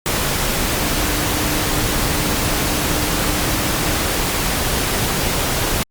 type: tone in noise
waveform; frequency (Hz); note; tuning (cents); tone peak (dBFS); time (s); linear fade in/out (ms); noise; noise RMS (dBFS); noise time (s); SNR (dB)
sine; 300.4; D4; +39; -28; 0.81-3.97; 0; pink; -19; 0.06-5.83; -12
effects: Opus 48 kbps